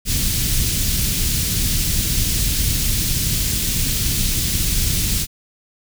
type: band-stop noise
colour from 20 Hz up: pink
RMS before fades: -19 dBFS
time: 0.05-5.27 s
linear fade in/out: 50 ms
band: 170 to 3800 Hz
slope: 12 dB/octave
effects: none